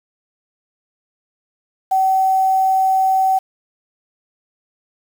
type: tone with quantisation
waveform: sine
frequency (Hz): 763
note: G5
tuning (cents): -47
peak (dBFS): -12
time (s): 1.91-3.39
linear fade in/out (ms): 10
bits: 6
effects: none